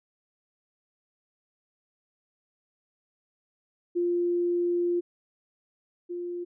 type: tone pair in turn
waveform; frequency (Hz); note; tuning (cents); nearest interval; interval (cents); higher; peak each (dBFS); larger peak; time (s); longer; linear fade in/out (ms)
sine; 349.2 / 350.7; F4 / F4; 0 / +7; unison; 7; second; -23 / -31; first; 3.95-5.01 / 6.09-6.45; first; 20
effects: none